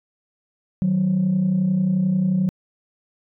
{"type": "tone pair together", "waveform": "sine", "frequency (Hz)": [155.9, 187.23], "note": ["D#3", "F#3"], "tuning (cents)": [4, 21], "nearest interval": "minor third", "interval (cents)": 317, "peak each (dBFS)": [-23, -16], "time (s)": [0.82, 2.49], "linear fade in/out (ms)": 0, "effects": ["tanh soft clip ceiling -13 dBFS"]}